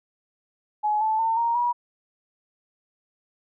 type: tone with pitch steps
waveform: sine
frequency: 845 / 873.3 / 902.5 / 932.7 / 963.9 Hz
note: G#5 / A5 / A5 / A#5 / B5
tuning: +30 / -13 / +44 / +1 / -42 cents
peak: -20 dBFS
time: 0.83-1.73 s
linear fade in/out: 20 ms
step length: 180 ms
effects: none